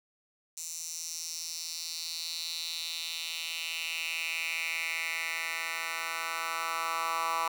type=tone with high-pass filter sweep; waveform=10% pulse; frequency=164.81 Hz; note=E3; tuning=in tune; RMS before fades=-35 dBFS; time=0.57-7.48 s; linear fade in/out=2 ms; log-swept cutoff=6700 to 1100 Hz; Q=3.5; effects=none